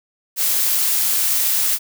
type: noise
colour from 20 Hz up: blue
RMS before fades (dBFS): -18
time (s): 0.36-1.79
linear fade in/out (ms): 50
effects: none